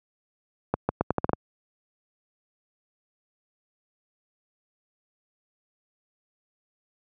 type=accelerating click train; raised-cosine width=1 ms; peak=-8 dBFS; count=8; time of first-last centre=0.74-1.333 s; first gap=150 ms; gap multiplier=0.8; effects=high-pass 80 Hz 12 dB/octave